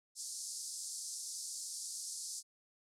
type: band-pass noise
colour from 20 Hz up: white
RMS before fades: -44 dBFS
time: 0.15-2.43 s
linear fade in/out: 50 ms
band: 4600 to 9900 Hz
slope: 48 dB/octave
effects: none